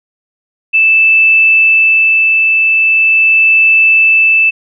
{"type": "tone with tremolo", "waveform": "sine", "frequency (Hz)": 2637, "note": "E7", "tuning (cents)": 0, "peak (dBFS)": -4, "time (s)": [0.73, 4.51], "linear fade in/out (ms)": 20, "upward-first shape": "sine", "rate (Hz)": 0.41, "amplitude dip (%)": 25, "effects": []}